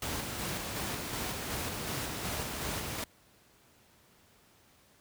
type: noise with tremolo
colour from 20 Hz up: pink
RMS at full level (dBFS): -35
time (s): 0.02-3.04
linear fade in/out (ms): 2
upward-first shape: square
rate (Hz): 2.7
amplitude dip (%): 25
effects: pink hiss -63 dBFS RMS until 5 s + high-pass 60 Hz 12 dB/octave